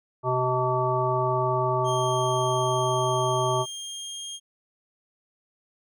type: harmonic tone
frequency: 127.2 Hz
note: C3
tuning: 48 cents flat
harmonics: 1 / 3 / 5 / 7 / 9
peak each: -28 / -28 / -28 / -28 / -28 dBFS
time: 0.23-3.66 s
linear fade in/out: 50 ms
type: tone with pitch glide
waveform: 25% pulse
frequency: 3202 to 3224 Hz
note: G7 to G7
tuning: +36 to +48 cents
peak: -30 dBFS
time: 1.84-4.4 s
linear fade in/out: 50 ms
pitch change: +12 cents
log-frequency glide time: 3.52-4.27 s
effects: none